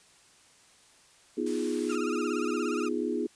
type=chord; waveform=sine; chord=F half-diminished seventh; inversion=second; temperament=equal; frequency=246.9 / 311.1 / 349.2 / 415.3 Hz; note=Cb4 / Eb4 / F4 / Ab4; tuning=0 / 0 / 0 / 0 cents; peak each=-33 dBFS; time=1.37-3.27 s; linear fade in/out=10 ms
type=high-pass noise; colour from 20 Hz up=white; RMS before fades=-44 dBFS; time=1.46-1.96 s; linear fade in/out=5 ms; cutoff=920 Hz; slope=24 dB/octave
type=tone with vibrato; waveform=30% pulse; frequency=1309 Hz; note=E6; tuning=13 cents flat; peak=-33 dBFS; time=1.89-2.89 s; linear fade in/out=10 ms; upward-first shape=sine; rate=17 Hz; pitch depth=120 cents each way
effects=white hiss -59 dBFS RMS until 3.35 s + resampled to 22050 Hz